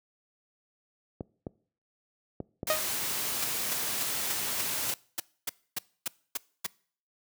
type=clicks; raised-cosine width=2 ms; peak=-21 dBFS; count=4; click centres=1.208 / 1.468 / 2.403 / 2.631 s
type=noise; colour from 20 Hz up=white; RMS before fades=-32 dBFS; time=2.67-4.94 s; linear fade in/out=2 ms
type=tone with exponential decay; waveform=sawtooth; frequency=622.3 Hz; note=D#5; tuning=in tune; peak=-18 dBFS; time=2.7-2.89 s; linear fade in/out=1 ms; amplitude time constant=40 ms
type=noise bursts; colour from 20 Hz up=white; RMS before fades=-31 dBFS; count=12; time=3.42-6.666 s; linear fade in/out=5 ms; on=23 ms; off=270 ms
effects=noise-tail reverb RT60 0.5 s tail -23 dB re dry + high-pass 80 Hz 12 dB/octave